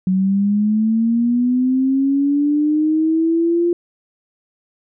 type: linear sweep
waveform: sine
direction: up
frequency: 184.7 to 348.2 Hz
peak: -13 dBFS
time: 0.07-3.73 s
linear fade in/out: 2 ms
effects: none